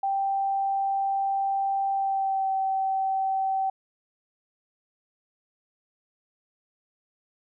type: tone with pitch glide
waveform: sine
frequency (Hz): 784 to 770.1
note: G5 to G5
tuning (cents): 0 to -31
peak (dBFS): -23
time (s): 0.03-3.7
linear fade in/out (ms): 5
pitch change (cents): -31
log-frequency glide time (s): 1.92-2.52
effects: none